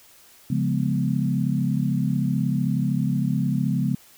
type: chord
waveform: sine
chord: C# dominant seventh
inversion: none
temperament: equal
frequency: 138.59 / 174.61 / 207.7 / 246.9 Hz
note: C#3 / E#3 / G#3 / B3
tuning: 0 / 0 / 0 / 0 cents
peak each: -24 / -26 / -26 / -27 dBFS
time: 0.5-3.95 s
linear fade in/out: 5 ms
effects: white hiss -52 dBFS RMS until 4.17 s

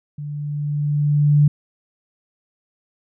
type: tone with level ramp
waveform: sine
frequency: 146.83 Hz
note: D3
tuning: in tune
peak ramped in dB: -27 to -9 dBFS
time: 0.18-1.48 s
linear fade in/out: 5 ms
effects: none

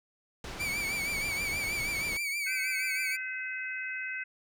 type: low-pass noise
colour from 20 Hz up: pink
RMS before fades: -41 dBFS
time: 0.44-2.17 s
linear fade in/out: 2 ms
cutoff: 5900 Hz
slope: 12 dB/octave
type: tone with vibrato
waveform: 40% pulse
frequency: 2282 Hz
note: C#7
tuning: 50 cents sharp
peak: -30 dBFS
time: 0.59-3.17 s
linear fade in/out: 20 ms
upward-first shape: triangle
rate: 6.3 Hz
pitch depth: 81 cents each way
type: harmonic tone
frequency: 512 Hz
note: C5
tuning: 38 cents flat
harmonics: 3 / 4 / 5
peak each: -37 / -38 / -39 dBFS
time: 2.46-4.24 s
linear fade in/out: 10 ms
effects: none

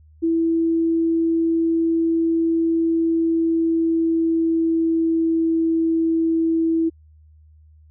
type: tone with pitch glide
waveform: sine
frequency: 329.6 to 327.1 Hz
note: E4 to E4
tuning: 0 to -13 cents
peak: -16 dBFS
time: 0.22-6.9 s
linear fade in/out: 20 ms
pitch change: -13 cents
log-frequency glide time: 2.82-5.55 s
effects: added 77 Hz sine -47 dBFS peak until 7.9 s

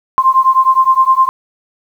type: beating tone pair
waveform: sine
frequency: 1046.5 / 1056.2 Hz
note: C6 / C6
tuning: 0 / +16 cents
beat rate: 9.7 Hz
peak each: -10 dBFS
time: 0.18-1.29 s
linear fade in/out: 0 ms
effects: 7-bit

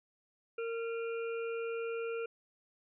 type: harmonic tone with a mistuned harmonic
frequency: 460 Hz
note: A#4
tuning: 23 cents flat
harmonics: 1 / 3 / 5 / 6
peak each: -35 / -45 / -49 / -51 dBFS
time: 0.58-2.26 s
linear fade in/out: 5 ms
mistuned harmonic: 5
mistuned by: +82 cents
effects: none

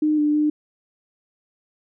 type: tone with pitch steps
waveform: sine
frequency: 305 / 297.8 / 301 Hz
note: D#4 / D4 / D4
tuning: -34 / +24 / +43 cents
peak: -16 dBFS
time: 0.02-0.5 s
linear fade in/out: 5 ms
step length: 160 ms
effects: none

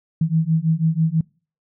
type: beating tone pair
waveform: sine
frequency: 158.2 / 164.3 Hz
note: D#3 / E3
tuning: +29 / -5 cents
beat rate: 6.1 Hz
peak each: -19 dBFS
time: 0.21-1.21 s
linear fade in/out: 5 ms
effects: noise-tail reverb RT60 0.4 s tail -26 dB re dry

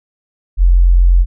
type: tone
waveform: sine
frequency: 44.05 Hz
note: F1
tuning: 16 cents sharp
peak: -5 dBFS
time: 0.57-1.26 s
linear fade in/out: 50 ms
effects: none

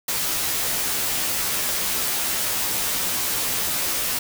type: noise with comb filter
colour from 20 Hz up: white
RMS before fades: -24 dBFS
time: 0.08-4.19 s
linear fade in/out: 5 ms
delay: 14 ms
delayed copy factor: -0.9
effects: none

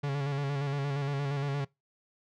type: tone with vibrato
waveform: 45% pulse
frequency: 140.7 Hz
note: C#3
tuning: 26 cents sharp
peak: -29 dBFS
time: 0.03-1.65 s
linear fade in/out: 10 ms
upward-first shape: square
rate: 8.6 Hz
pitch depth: 36 cents each way
effects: noise-tail reverb RT60 0.2 s tail -23 dB re dry + low-pass 4000 Hz 12 dB/octave

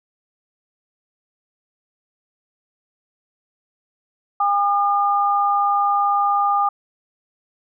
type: tone pair together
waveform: sine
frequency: 808.2 / 1211 Hz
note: G#5 / D#6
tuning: -47 / -47 cents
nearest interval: perfect fifth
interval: 700 cents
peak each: -18 dBFS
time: 4.4-6.69 s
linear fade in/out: 5 ms
effects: none

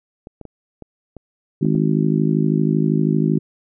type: clicks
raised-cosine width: 2 ms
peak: -22 dBFS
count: 7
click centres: 0.271 / 0.413 / 0.453 / 0.823 / 1.167 / 1.653 / 1.752 s
type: harmonic tone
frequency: 52.7 Hz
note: G#1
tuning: 26 cents sharp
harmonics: 3 / 4 / 5 / 6 / 7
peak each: -18 / -20 / -22 / -24 / -25 dBFS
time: 1.61-3.39 s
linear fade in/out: 10 ms
effects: none

